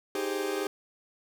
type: chord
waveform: 40% pulse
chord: Ab major seventh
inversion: second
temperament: equal with one note detuned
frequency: 311.1 / 392 / 415.3 / 526.3 Hz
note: Eb4 / G4 / Ab4 / C5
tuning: 0 / 0 / 0 / +10 cents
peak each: -36 / -31 / -35 / -37 dBFS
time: 0.15-0.67 s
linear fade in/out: 2 ms
effects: none